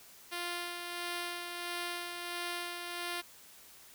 5% pulse tone with tremolo, 349.2 Hz, F4, in tune, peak -24 dBFS, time 0.31-3.22 s, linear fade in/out 20 ms, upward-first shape sine, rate 1.5 Hz, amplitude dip 40%, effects white hiss -56 dBFS RMS until 3.94 s

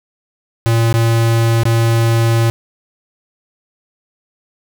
square tone with dropouts, 114.9 Hz, A#2, 25 cents flat, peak -11 dBFS, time 0.66-2.5 s, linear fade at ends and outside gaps 0 ms, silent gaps 0.927-0.94 / 1.634-1.654 s, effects 8-bit

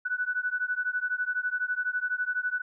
sine beating tone pair, 1480 / 1492 Hz, F#6 / F#6, 0 / +14 cents, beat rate 12 Hz, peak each -30 dBFS, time 0.05-2.62 s, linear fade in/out 10 ms, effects none

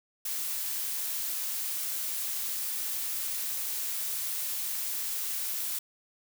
blue noise, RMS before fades -33 dBFS, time 0.25-5.79 s, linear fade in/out 5 ms, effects none

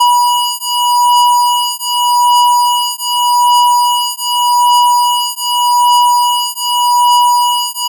square beating tone pair, 972 / 972.84 Hz, B5 / B5, -28 / -26 cents, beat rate 0.84 Hz, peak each -12 dBFS, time 0-7.88 s, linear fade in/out 10 ms, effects none

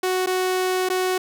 sawtooth tone with dropouts, 370 Hz, F#4, in tune, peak -16 dBFS, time 0.03-1.18 s, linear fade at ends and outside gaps 5 ms, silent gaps 0.262-0.27 / 0.889-0.899 s, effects none

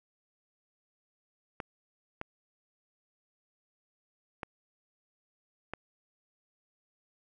clicks, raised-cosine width 0.5 ms, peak -21 dBFS, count 4, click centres 1.602 / 2.214 / 4.432 / 5.736 s, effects none

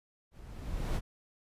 brown noise with level ramp, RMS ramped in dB -52 to -28 dBFS, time 0.31-1.01 s, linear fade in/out 50 ms, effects resampled to 32000 Hz

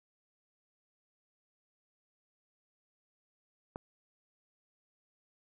click, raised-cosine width 1 ms, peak -25 dBFS, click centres 3.759 s, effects none

